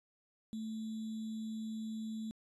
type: tone with sample-and-hold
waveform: sine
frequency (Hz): 220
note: A3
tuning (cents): 0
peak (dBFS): -38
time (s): 0.53-2.31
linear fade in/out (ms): 0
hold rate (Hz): 3675
effects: resampled to 24000 Hz